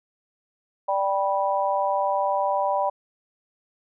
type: chord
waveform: sine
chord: G major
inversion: second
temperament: just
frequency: 588 / 784 / 980 Hz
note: D5 / G5 / B5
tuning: +2 / 0 / -14 cents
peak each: -25 dBFS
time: 0.88-2.9 s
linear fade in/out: 10 ms
effects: none